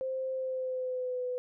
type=tone with pitch glide; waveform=sine; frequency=523.3 to 499.4 Hz; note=C5 to B4; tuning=0 to +19 cents; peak=-31 dBFS; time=0.01-1.38 s; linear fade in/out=0 ms; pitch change=-81 cents; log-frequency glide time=0.33-1.25 s; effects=none